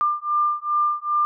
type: beating tone pair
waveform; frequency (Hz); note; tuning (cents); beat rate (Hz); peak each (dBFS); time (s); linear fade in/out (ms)
sine; 1194 / 1196.5; D6 / D6; +28 / +32; 2.5; -22; 0.01-1.25; 0
effects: none